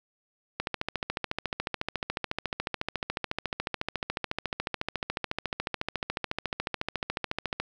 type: click train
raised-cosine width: 0.3 ms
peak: -13 dBFS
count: 99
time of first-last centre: 0.6-7.6 s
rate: 14 Hz
effects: none